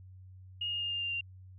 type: tone with pitch steps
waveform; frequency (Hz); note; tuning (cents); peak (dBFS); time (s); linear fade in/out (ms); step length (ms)
sine; 2857 / 2841 / 2824 / 2808 / 2792 / 2776; F7 / F7 / F7 / F7 / F7 / F7; +39 / +29 / +19 / +9 / -1 / -11; -32; 0.61-1.21; 5; 100
effects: added 93 Hz sine -49 dBFS peak until 1.58 s